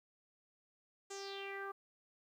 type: tone with low-pass filter sweep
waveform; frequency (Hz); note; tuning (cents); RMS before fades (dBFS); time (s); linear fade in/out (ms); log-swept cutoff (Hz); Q
sawtooth; 394.3; G4; +10; -45; 1.1-1.72; 10; 7500 to 1200; 5.3
effects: 12-bit